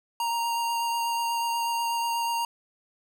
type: tone with vibrato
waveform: square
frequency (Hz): 932.3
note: A#5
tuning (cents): 0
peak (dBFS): -26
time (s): 0.2-2.45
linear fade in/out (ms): 2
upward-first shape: sine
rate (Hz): 8.2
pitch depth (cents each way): 11
effects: none